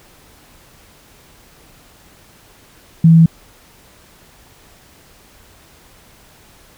sine tone, 164 Hz, E3, 9 cents flat, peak -4 dBFS, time 3.04-3.26 s, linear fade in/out 5 ms, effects pink hiss -47 dBFS RMS until 6.77 s

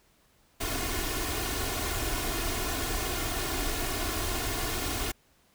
pink noise with comb filter, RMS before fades -31 dBFS, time 0.6-5.12 s, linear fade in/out 10 ms, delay 2.8 ms, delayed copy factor +0.65, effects pink hiss -65 dBFS RMS until 5.54 s

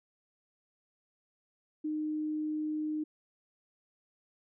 sine tone, 306.6 Hz, D#4, 25 cents flat, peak -31 dBFS, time 1.84-3.04 s, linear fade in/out 10 ms, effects none

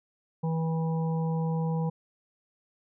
harmonic tone, 162.4 Hz, E3, 26 cents flat, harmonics 1 / 3 / 5 / 6, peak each -26 / -36 / -40 / -42 dBFS, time 0.43-1.9 s, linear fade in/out 10 ms, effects none

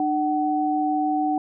sine tone pair together, 301.1 / 753 Hz, D4 / F#5, +43 / +30 cents, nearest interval octave + major third, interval 1587 cents, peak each -23 / -22 dBFS, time 0-1.38 s, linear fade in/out 2 ms, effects none

